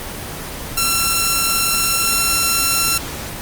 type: tone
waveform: 5% pulse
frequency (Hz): 1354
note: E6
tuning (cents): +46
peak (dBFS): -3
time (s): 0.77-2.98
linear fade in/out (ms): 5
effects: pink hiss -28 dBFS RMS until 3.41 s + Opus 24 kbps